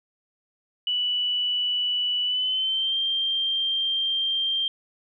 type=tone with pitch glide; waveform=sine; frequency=2960 to 3172 Hz; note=F#7 to G7; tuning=0 to +20 cents; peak=-22 dBFS; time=0.87-4.68 s; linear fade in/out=2 ms; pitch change=+120 cents; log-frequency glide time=2.24-2.96 s; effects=none